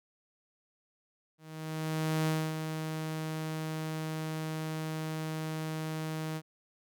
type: tone with ADSR envelope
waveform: sawtooth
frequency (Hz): 157.6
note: D#3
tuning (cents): +23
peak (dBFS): -23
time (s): 1.38-6.42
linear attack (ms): 890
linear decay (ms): 260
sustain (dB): -7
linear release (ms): 55
effects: none